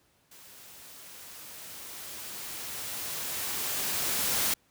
white noise with level ramp, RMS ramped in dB -52 to -27 dBFS, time 0.31-4.54 s, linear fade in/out 5 ms, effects pink hiss -67 dBFS RMS until 4.7 s + high-pass 60 Hz 12 dB/octave

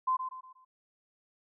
sine tone with echo, 1032 Hz, C6, 24 cents flat, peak -25 dBFS, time 0.07-0.17 s, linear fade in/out 10 ms, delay 120 ms, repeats 4, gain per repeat -8 dB, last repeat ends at 0.65 s, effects none

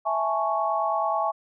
sine chord, A major seventh, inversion second, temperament equal, 659.3 / 830.6 / 880 / 1108.7 Hz, E5 / G#5 / A5 / C#6, 0 / 0 / 0 / 0 cents, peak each -27 / -27 / -32 / -27 dBFS, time 0.05-1.32 s, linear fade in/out 20 ms, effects none

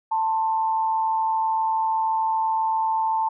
sine tone pair together, 887 / 1054.8 Hz, A5 / C6, +14 / +14 cents, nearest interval minor third, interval 300 cents, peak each -20 / -31 dBFS, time 0.11-3.29 s, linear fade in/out 10 ms, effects none

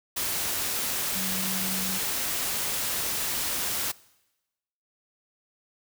sine tone in noise, 189 Hz, F#3, 37 cents sharp, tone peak -34 dBFS, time 1.15-1.98 s, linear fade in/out 10 ms, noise white, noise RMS -29 dBFS, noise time 0.16-3.92 s, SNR -8 dB, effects noise-tail reverb RT60 1.0 s tail -22 dB re dry

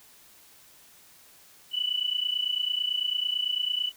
sine tone pair together, 2960 / 2989 Hz, F#7 / F#7, 0 / +17 cents, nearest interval unison, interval 17 cents, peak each -28 / -29 dBFS, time 1.71-3.92 s, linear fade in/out 50 ms, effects white hiss -55 dBFS RMS until 3.96 s

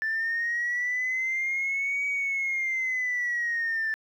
sine linear two-way sweep, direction up then down, 1760 to 2268 to 1760 Hz, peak -24 dBFS, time 0.02-3.94 s, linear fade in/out 0 ms, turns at 2.06 s, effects tanh soft clip ceiling -22 dBFS + 10-bit

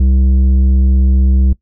triangle tone with tanh clipping, 65.41 Hz, C2, in tune, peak -9 dBFS, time 0-1.53 s, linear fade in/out 5 ms, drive 13 dB, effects noise-tail reverb RT60 0.1 s tail -19 dB re dry

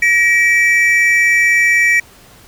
triangle tone pair together, 1900 / 2316 Hz, A#6 / D7, +33 / -25 cents, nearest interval minor third, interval 342 cents, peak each -10 dBFS, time 0.02-2 s, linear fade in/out 5 ms, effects pink hiss -43 dBFS RMS until 2.47 s

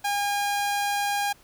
sawtooth tone, 812 Hz, G#5, 39 cents flat, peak -20 dBFS, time 0.04-1.33 s, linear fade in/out 10 ms, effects pink hiss -56 dBFS RMS until 1.43 s

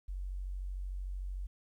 sine tone, 46.65 Hz, F#1, 15 cents sharp, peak -36 dBFS, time 0.08-1.47 s, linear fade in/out 10 ms, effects 12-bit

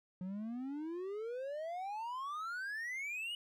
triangle exponential sweep, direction up, 178.7 to 2960 Hz, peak -37 dBFS, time 0.21-3.35 s, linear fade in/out 2 ms, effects none

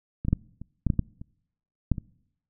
clicks, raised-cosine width 5 ms, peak -19 / -12 / -8 / -26 / -11 / -10 / -30 / -10 / -27 / -9 / -20 dBFS, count 11, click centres 0.25 / 0.284 / 0.33 / 0.616 / 0.867 / 0.902 / 0.937 / 0.993 / 1.215 / 1.917 / 1.982 s, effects noise-tail reverb RT60 0.8 s tail -25 dB re dry

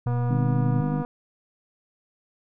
sine tone, 122.3 Hz, B2, 16 cents flat, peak -22 dBFS, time 0.06-0.81 s, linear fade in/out 5 ms
click train, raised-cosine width 1 ms, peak -22 dBFS, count 238, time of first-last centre 0.07-1.049 s, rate 242 Hz
harmonic tone, 50.7 Hz, G#1, 41 cents flat, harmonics 3 / 4 / 5 / 6, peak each -25 / -32 / -29 / -36 dBFS, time 0.29-1.03 s, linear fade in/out 20 ms
effects none

